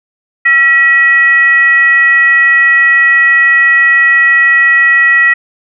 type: tone with frequency modulation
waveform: sine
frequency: 1927 Hz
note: B6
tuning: 43 cents flat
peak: -4 dBFS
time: 0.45-5.34 s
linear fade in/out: 10 ms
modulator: 580 Hz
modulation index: 0.44
effects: none